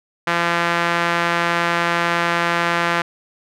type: tone with band-pass filter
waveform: sawtooth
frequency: 170.9 Hz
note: F3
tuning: 37 cents flat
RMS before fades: -19 dBFS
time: 0.27-3.02 s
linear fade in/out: 5 ms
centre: 1600 Hz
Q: 1.2
effects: none